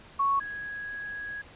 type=tone pair in turn; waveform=sine; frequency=1108.7 / 1661.2 Hz; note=C#6 / G#6; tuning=0 / 0 cents; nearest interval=perfect fifth; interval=700 cents; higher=second; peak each=-22 / -34 dBFS; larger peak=first; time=0.19-0.4 / 0.4-1.42 s; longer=second; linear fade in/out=10 ms; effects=pink hiss -51 dBFS RMS until 1.55 s + resampled to 8000 Hz